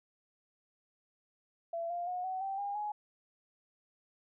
sine tone with pitch steps, 673 / 697.9 / 723.8 / 750.6 / 778.5 / 807.3 / 837.2 Hz, E5 / F5 / F#5 / F#5 / G5 / G#5 / G#5, +36 / -1 / -38 / +25 / -12 / -49 / +14 cents, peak -34 dBFS, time 1.73-2.92 s, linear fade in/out 5 ms, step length 170 ms, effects none

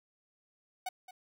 45% pulse tone with echo, 744 Hz, F#5, 9 cents sharp, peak -34 dBFS, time 0.86-0.89 s, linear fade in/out 5 ms, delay 220 ms, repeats 1, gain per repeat -14 dB, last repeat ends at 1.11 s, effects none

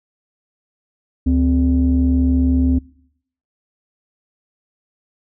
sine tone pair together, 72.5 / 258.4 Hz, D2 / C4, -22 / -21 cents, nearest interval octave + minor seventh, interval 2201 cents, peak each -14 dBFS, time 1.26-2.79 s, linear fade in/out 10 ms, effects noise-tail reverb RT60 0.7 s tail -23 dB re dry + tanh soft clip ceiling -7 dBFS

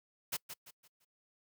white noise with echo, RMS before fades -36 dBFS, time 0.32-0.37 s, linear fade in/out 10 ms, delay 170 ms, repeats 4, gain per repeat -9 dB, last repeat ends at 1.05 s, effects noise-tail reverb RT60 0.1 s tail -25 dB re dry + high-pass 80 Hz 12 dB/octave

